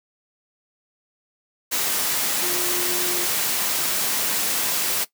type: tone in noise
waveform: sine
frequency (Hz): 354.8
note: F4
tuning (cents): +27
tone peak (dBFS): -30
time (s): 2.42-3.26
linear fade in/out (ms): 20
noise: white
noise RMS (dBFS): -23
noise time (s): 1.71-5.05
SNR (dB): -10
effects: noise-tail reverb RT60 0.1 s tail -17 dB re dry + high-pass 150 Hz 12 dB/octave

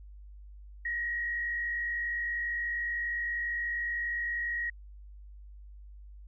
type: tone with frequency modulation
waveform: sine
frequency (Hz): 1895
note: A#6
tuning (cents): +28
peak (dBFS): -30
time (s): 0.85-4.7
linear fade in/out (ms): 5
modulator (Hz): 53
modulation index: 0.6
effects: added 50 Hz sine -46 dBFS peak until 6.27 s

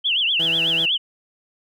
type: tone with vibrato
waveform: sine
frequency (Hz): 3040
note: F#7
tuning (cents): +46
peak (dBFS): -17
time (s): 0.04-0.98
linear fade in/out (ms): 20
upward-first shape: triangle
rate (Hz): 8.1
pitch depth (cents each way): 250
type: tone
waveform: 15% pulse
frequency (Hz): 164.81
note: E3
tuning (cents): 0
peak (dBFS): -23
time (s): 0.39-0.86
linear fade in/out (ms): 10
effects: none

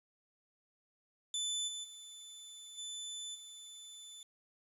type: tone with level steps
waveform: 25% pulse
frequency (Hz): 3507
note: A7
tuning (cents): -6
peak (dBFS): -31 / -37 / -46 / -38 / -46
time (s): 1.34-4.23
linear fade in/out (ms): 2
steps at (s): 1.67 / 1.83 / 2.77 / 3.34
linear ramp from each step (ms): 20
effects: resampled to 32000 Hz + 11-bit

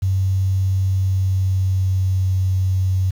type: tone with pitch glide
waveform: sine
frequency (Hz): 95.2 to 93.84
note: F#2 to F#2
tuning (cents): +50 to +25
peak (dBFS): -15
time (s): 0.02-3.11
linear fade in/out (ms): 10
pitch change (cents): -25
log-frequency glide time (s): 0.82-2.33
effects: 7-bit

